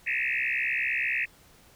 sine tone with frequency modulation, 2222 Hz, C#7, 4 cents sharp, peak -25 dBFS, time 0.06-1.26 s, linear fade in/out 20 ms, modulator 64.4 Hz, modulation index 6.5, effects pink hiss -57 dBFS RMS until 1.75 s

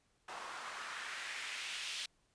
white noise with band-pass filter sweep, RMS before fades -44 dBFS, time 0.28-2.06 s, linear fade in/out 5 ms, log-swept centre 920 to 3300 Hz, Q 1.7, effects pink hiss -75 dBFS RMS until 2.34 s + resampled to 22050 Hz

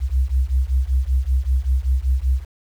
sine beating tone pair, 62.6 / 67.8 Hz, B1 / C#2, +24 / -38 cents, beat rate 5.2 Hz, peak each -18 dBFS, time 0-2.45 s, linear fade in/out 50 ms, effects tanh soft clip ceiling -10 dBFS + 8-bit

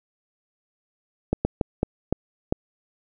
slowing click train, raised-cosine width 2 ms, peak -7 dBFS, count 6, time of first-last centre 1.33-2.525 s, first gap 120 ms, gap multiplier 1.35, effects none

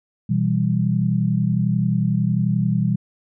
sine chord, E minor, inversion second, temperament equal, 123.47 / 164.81 / 196 Hz, B2 / E3 / G3, 0 / 0 / 0 cents, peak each -21 dBFS, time 0.29-2.96 s, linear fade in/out 10 ms, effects none

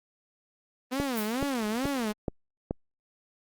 sawtooth tone with vibrato, 244.5 Hz, B3, 17 cents flat, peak -24 dBFS, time 0.91-2.13 s, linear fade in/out 20 ms, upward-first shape sine, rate 2.3 Hz, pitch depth 260 cents each way
click train, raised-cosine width 2 ms, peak -15 dBFS, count 5, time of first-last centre 1-2.709 s, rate 2.34 Hz
violet noise with exponential decay, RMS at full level -31 dBFS, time 1.17-1.46 s, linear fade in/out 2 ms, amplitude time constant 61 ms
effects Opus 24 kbps

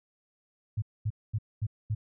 sine tone bursts, 107.3 Hz, A2, 43 cents flat, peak -26 dBFS, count 5, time 0.77-1.95 s, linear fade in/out 10 ms, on 52 ms, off 230 ms, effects none

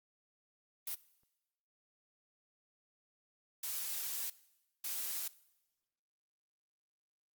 blue noise bursts at uneven times, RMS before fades -39 dBFS, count 3, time 0.87-0.95 / 3.63-4.3 / 4.84-5.28 s, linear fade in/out 5 ms, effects noise-tail reverb RT60 1.0 s tail -20 dB re dry + Opus 32 kbps

